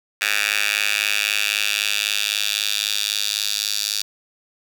10% pulse tone with high-pass filter sweep, 103.83 Hz, G#2, in tune, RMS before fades -22 dBFS, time 0.21-4.02 s, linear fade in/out 5 ms, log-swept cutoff 2100 to 4400 Hz, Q 2.3, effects none

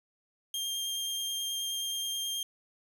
sawtooth tone with vibrato, 3200 Hz, G7, 35 cents sharp, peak -29 dBFS, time 0.54-2.43 s, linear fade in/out 2 ms, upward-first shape sine, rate 9.4 Hz, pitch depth 9 cents each way, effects none

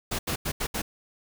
pink noise bursts at uneven times, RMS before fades -29 dBFS, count 5, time 0.11-0.19 / 0.27-0.36 / 0.45-0.52 / 0.6-0.67 / 0.74-0.82 s, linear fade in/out 10 ms, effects none

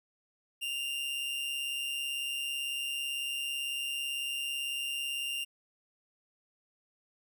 45% pulse tone with amplitude modulation, 2794 Hz, F7, in tune, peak -31 dBFS, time 0.61-5.45 s, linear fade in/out 20 ms, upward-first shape sine, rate 138 Hz, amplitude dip 45%, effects none

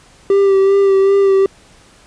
triangle tone with vibrato, 392 Hz, G4, in tune, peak -6 dBFS, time 0.3-1.46 s, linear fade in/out 2 ms, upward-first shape sine, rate 2.6 Hz, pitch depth 24 cents each way, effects pink hiss -46 dBFS RMS until 2.06 s + resampled to 22050 Hz

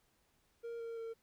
triangle tone with pitch steps, 466.2 / 460.6 / 455 Hz, A#4 / A#4 / A#4, 0 / -21 / -42 cents, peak -39 dBFS, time 0.63-1.14 s, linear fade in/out 20 ms, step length 170 ms, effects pink hiss -75 dBFS RMS until 1.22 s

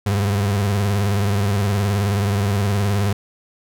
35% pulse tone with vibrato, 100.5 Hz, G2, 44 cents sharp, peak -15 dBFS, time 0.06-3.13 s, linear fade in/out 5 ms, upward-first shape sine, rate 19 Hz, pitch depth 77 cents each way, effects none

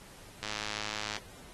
click train, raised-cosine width 0.2 ms, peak -18 dBFS, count 79, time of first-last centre 0.43-1.166 s, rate 106 Hz, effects pink hiss -53 dBFS RMS until 1.53 s + AAC 32 kbps

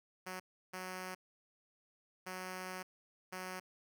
5% pulse tone bursts at uneven times, 184.9 Hz, F#3, 1 cent flat, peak -31 dBFS, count 4, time 0.26-0.4 / 0.73-1.15 / 2.26-2.83 / 3.32-3.6 s, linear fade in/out 10 ms, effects none

